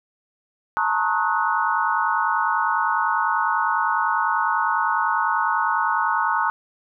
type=tone cluster; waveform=sine; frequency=875 / 925 / 1089 / 1269 / 1474 Hz; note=A5 / A#5 / C#6 / D#6 / F#6; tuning=-10 / -14 / -31 / +34 / -7 cents; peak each=-25 dBFS; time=0.77-6.5 s; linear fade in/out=0 ms; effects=none

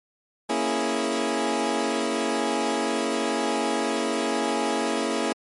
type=chord; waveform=20% pulse; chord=A# half-diminished seventh; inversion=none; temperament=equal; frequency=233.1 / 277.2 / 329.6 / 415.3 Hz; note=A#3 / C#4 / E4 / G#4; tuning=0 / 0 / 0 / 0 cents; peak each=-24 dBFS; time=0.49-5.33 s; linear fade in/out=10 ms; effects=MP3 48 kbps

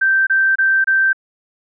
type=tone bursts; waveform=sine; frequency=1562 Hz; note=G6; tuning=7 cents flat; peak=-11 dBFS; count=4; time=0.01-1.131 s; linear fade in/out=10 ms; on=260 ms; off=27 ms; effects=none

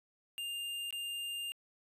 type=tone with dropouts; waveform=square; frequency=2804 Hz; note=F7; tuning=6 cents sharp; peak=-38 dBFS; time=0.38-1.52 s; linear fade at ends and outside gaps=0 ms; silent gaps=0.907-0.926 s; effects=resampled to 32000 Hz

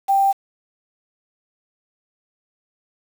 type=tone with quantisation; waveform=sine; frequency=786 Hz; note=G5; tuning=4 cents sharp; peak=-13 dBFS; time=0.08-0.33 s; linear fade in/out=20 ms; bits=6; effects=none

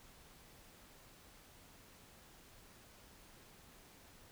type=silence; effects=pink hiss -61 dBFS RMS until 4.31 s

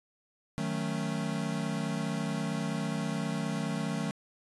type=chord; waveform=square; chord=D# half-diminished seventh; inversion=none; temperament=equal; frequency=155.56 / 185 / 220 / 277.2 Hz; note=D#3 / F#3 / A3 / C#4; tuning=0 / 0 / 0 / 0 cents; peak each=-36 / -37 / -36 / -40 dBFS; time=0.58-4.11 s; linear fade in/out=0 ms; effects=resampled to 24000 Hz

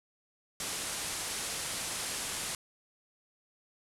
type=low-pass noise; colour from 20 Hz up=white; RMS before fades=-37 dBFS; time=0.6-2.55 s; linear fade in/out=2 ms; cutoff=11000 Hz; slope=48 dB/octave; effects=none

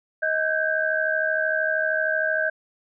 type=tone cluster; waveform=sine; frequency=630 / 1539 / 1612 Hz; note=D#5 / G6 / G6; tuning=+21 / -32 / +48 cents; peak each=-25 dBFS; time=0.22-2.5 s; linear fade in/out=10 ms; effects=none

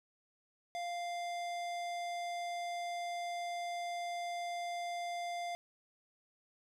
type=tone with hard clipping; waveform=sine; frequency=697 Hz; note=F5; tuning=4 cents flat; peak=-39 dBFS; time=0.75-5.55 s; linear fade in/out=0 ms; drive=17 dB; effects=none

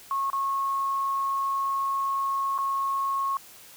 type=tone with dropouts; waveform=sine; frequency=1093 Hz; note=C#6; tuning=25 cents flat; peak=-24 dBFS; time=0.11-3.37 s; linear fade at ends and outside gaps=1 ms; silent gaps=0.301-0.331 / 2.579-2.586 s; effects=white hiss -49 dBFS RMS until 3.76 s

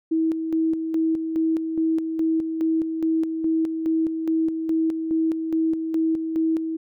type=tone with tremolo; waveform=sine; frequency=322.5 Hz; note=E4; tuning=38 cents flat; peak=-18 dBFS; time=0.11-6.77 s; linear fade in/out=10 ms; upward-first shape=square; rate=2.4 Hz; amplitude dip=50%; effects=none

